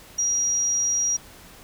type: tone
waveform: sine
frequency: 5730 Hz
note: F8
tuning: 44 cents sharp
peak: -20 dBFS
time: 0.18-1.17 s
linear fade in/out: 10 ms
effects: pink hiss -47 dBFS RMS until 1.63 s